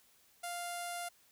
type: tone with low-pass filter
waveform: sawtooth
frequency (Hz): 698.5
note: F5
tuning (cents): 0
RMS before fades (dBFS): -41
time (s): 0.43-1.09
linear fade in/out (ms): 10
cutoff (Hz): 11000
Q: 3.8
effects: white hiss -67 dBFS RMS until 1.31 s